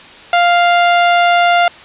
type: tone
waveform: sawtooth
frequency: 698.5 Hz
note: F5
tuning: in tune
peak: -4 dBFS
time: 0.33-1.68 s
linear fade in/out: 2 ms
effects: white hiss -36 dBFS RMS until 1.84 s + resampled to 8000 Hz